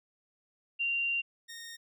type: tone pair in turn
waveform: sine / 15% pulse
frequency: 2770 / 1848.8 Hz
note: F7 / A#6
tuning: -15 / -15 cents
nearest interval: perfect fifth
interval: 700 cents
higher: first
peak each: -28 / -37 dBFS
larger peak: first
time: 0.79-1.22 / 1.48-1.77 s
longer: first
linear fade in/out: 20 ms
effects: none